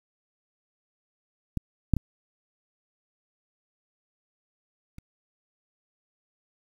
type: clicks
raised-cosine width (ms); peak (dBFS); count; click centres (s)
5; -15 / -7 / -15 / -30; 4; 1.573 / 1.937 / 1.967 / 4.984
effects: 8-bit